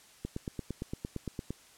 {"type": "click train", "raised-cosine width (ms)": 3, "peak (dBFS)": -22, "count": 12, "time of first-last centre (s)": [0.25, 1.506], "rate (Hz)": 8.76, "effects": ["white hiss -58 dBFS RMS until 1.77 s", "low-pass 10000 Hz 12 dB/octave"]}